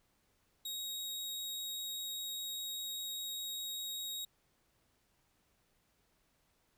sawtooth tone, 3781 Hz, A#7, 24 cents sharp, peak -36 dBFS, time 0.65-4.25 s, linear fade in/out 5 ms, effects pink hiss -75 dBFS RMS until 6.77 s

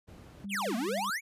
brown noise, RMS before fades -45 dBFS, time 0.07-0.46 s, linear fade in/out 20 ms
sine tone with tremolo, 199.5 Hz, G3, 31 cents sharp, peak -36 dBFS, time 0.44-1.1 s, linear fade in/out 2 ms, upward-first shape square, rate 4.5 Hz, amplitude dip 40%
square exponential two-way sweep, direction down then up, 3602 to 207.5 to 2403 Hz, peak -31 dBFS, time 0.49-1.21 s, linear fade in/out 50 ms, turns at 0.76 s
clicks, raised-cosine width 0.2 ms, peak -33 dBFS, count 8, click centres 0.544 / 0.62 / 0.743 / 0.815 / 0.845 / 0.886 / 0.977 / 1.046 s
effects high-pass 80 Hz 12 dB/octave + resampled to 32000 Hz

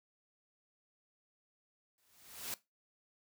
white noise with exponential growth, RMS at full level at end -38 dBFS, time 1.98-2.54 s, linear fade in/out 1 ms, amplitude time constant 120 ms, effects noise-tail reverb RT60 0.2 s tail -18 dB re dry

